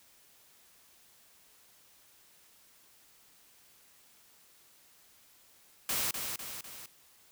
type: noise with echo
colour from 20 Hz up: white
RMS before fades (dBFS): -32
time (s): 5.89-6.11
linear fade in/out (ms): 2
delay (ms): 250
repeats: 3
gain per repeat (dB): -5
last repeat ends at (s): 6.86
effects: white hiss -62 dBFS RMS until 7.31 s